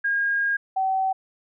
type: tone pair in turn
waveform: sine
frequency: 1625 / 763.8 Hz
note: G#6 / G5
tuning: -38 / -45 cents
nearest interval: octave + minor second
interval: 1307 cents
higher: first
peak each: -20 dBFS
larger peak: neither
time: 0.04-0.57 / 0.76-1.13 s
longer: first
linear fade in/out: 10 ms
effects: none